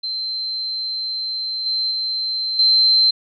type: tone with level steps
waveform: sine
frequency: 4108 Hz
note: C8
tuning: 33 cents flat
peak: -22 / -18 / -20 / -11 dBFS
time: 0.03-3.11 s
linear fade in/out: 10 ms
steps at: 1.66 / 1.91 / 2.59 s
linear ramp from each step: 2 ms
effects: none